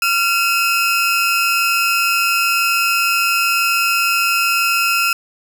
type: tone pair together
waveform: 30% pulse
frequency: 1378 / 2557 Hz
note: F6 / D#7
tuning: -24 / +47 cents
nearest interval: major seventh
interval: 1071 cents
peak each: -14 dBFS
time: 0.02-5.13 s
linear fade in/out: 2 ms
effects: none